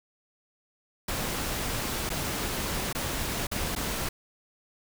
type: noise with dropouts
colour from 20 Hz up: pink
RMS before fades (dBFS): -31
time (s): 1.08-4.09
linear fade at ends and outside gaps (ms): 5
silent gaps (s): 2.093-2.101 / 2.928-2.949 / 3.47-3.514 / 3.752-3.761
effects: none